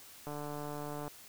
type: click train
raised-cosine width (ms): 1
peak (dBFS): -28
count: 120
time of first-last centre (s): 0.27-1.08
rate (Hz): 147
effects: white hiss -54 dBFS RMS until 1.28 s